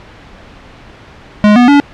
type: tone with pitch steps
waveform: square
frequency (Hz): 209.2 / 244.5 / 285.8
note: G#3 / B3 / D4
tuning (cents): +13 / -17 / -47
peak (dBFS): -4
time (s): 1.44-1.8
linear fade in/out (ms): 0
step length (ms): 120
effects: pink hiss -36 dBFS RMS until 1.93 s + low-pass 3000 Hz 12 dB/octave